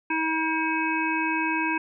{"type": "harmonic tone", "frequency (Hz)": 320, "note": "D#4", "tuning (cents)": 49, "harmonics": [1, 3, 5, 7, 8], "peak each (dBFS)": [-28, -28, -30, -34, -29], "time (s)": [0.1, 1.78], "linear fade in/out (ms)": 5, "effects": []}